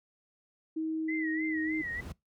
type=tone with pitch glide; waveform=sine; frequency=318 to 314 Hz; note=D#4 to D#4; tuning=+38 to +16 cents; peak=-30 dBFS; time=0.76-1.82 s; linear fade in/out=10 ms; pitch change=-22 cents; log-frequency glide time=1.01-1.65 s
type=tone with vibrato; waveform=sine; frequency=1975.5 Hz; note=B6; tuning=in tune; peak=-34 dBFS; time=1.08-2.01 s; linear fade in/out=10 ms; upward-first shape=sine; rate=3.3 Hz; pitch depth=100 cents each way
type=noise with exponential growth; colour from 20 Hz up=brown; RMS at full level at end=-36 dBFS; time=1.1-2.12 s; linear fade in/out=1 ms; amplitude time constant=220 ms
effects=noise-tail reverb RT60 0.2 s tail -24 dB re dry + high-pass 60 Hz 12 dB/octave